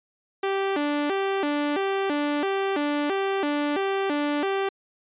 sawtooth tone with vibrato, 338 Hz, E4, 43 cents sharp, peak -19 dBFS, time 0.43-4.69 s, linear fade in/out 5 ms, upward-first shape square, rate 1.5 Hz, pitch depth 250 cents each way, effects resampled to 8000 Hz

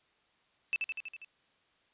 sine tone with echo, 2637 Hz, E7, in tune, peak -27 dBFS, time 0.73-0.76 s, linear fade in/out 0 ms, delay 81 ms, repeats 6, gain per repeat -3 dB, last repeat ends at 1.246 s, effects white hiss -70 dBFS RMS until 1.93 s + resampled to 8000 Hz

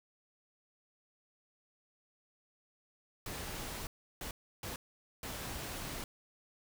pink noise bursts at uneven times, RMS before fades -42 dBFS, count 4, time 3.26-3.87 / 4.21-4.31 / 4.63-4.76 / 5.23-6.04 s, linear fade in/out 2 ms, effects none

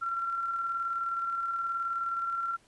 sine tone with tremolo, 1364 Hz, F6, 41 cents flat, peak -28 dBFS, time 0.01-2.57 s, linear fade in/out 20 ms, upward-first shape square, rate 19 Hz, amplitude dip 30%, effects pink hiss -64 dBFS RMS until 2.67 s + resampled to 24000 Hz

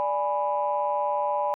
sine chord, G# diminished, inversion second, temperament equal, 587.3 / 830.6 / 987.8 Hz, D5 / G#5 / B5, 0 / 0 / 0 cents, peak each -27 dBFS, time 0-1.54 s, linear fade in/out 0 ms, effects tanh soft clip ceiling -14 dBFS

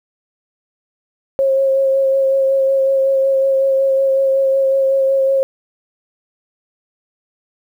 sine tone with vibrato, 539 Hz, C#5, 49 cents flat, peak -11 dBFS, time 1.39-5.43 s, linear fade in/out 0 ms, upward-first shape sine, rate 5.4 Hz, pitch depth 16 cents each way, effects 8-bit

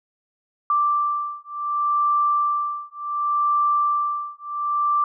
sine beating tone pair, 1174.7 / 1175.38 Hz, D6 / D6, 0 / +1 cents, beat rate 0.68 Hz, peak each -22 dBFS, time 0.7-5.04 s, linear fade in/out 2 ms, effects none

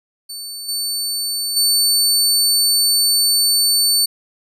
25% pulse tone with level steps, 4500 Hz, C#8, 25 cents sharp, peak -23 / -15 / -8 dBFS, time 0.29-4.06 s, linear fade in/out 10 ms, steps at 0.68 / 1.56 s, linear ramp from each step 10 ms, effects none

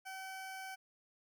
20% pulse tone, 763 Hz, G5, 47 cents flat, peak -39 dBFS, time 0.05-0.76 s, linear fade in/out 20 ms, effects none

